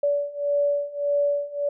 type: beating tone pair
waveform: sine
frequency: 574 / 575.7 Hz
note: D5 / D5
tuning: -40 / -35 cents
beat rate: 1.7 Hz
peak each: -25 / -23 dBFS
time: 0.03-1.69 s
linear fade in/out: 5 ms
effects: none